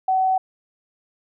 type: tone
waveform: sine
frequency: 755 Hz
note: F#5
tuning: 35 cents sharp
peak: -16 dBFS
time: 0.08-0.38 s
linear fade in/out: 5 ms
effects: none